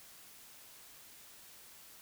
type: silence
effects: white hiss -56 dBFS RMS until 2.01 s